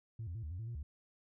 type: tone with pitch steps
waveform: sine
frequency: 112.6 / 85.3 / 112.8 / 76.3 / 89 / 112.6 / 118 / 72.4 Hz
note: A2 / F2 / A2 / D#2 / F2 / A2 / A#2 / D2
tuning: +40 / -40 / +44 / -33 / +33 / +40 / +22 / -24 cents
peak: -38 dBFS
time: 0.19-0.83 s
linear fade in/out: 5 ms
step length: 80 ms
effects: tanh soft clip ceiling -37 dBFS